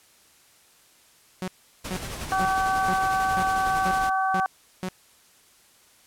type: tone bursts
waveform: sawtooth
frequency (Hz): 185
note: F#3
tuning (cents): 0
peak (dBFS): -24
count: 8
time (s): 1.42-4.886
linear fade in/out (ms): 0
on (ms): 57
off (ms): 430
type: noise with tremolo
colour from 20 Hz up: pink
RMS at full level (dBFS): -33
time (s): 1.84-4.1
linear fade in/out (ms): 10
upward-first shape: sine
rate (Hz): 11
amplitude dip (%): 40
type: harmonic tone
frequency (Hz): 381.6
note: G4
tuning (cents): -47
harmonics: 2 / 3 / 4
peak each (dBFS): -23 / -27 / -29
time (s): 2.32-4.46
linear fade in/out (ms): 0
effects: white hiss -57 dBFS RMS until 6.06 s + low-pass 12000 Hz 12 dB/octave